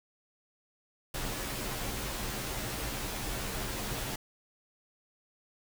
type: noise with comb filter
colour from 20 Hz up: pink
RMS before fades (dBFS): -36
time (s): 1.14-4.16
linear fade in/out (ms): 5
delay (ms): 12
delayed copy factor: -0.65
effects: none